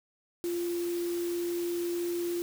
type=tone in noise; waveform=sine; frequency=346.7 Hz; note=F4; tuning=13 cents flat; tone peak=-29 dBFS; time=0.44-2.42 s; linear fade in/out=0 ms; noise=white; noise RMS=-44 dBFS; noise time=0.44-2.42 s; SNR=+12 dB; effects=none